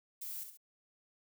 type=noise with echo; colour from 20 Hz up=violet; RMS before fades=-43 dBFS; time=0.21-0.44 s; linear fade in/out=10 ms; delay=67 ms; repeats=2; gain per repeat=-7 dB; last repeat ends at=0.574 s; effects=none